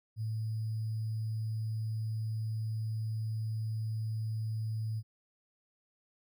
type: tone with sample-and-hold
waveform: sine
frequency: 110 Hz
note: A2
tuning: in tune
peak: -32 dBFS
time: 0.16-5.03 s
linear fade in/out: 50 ms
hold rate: 4900 Hz
effects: none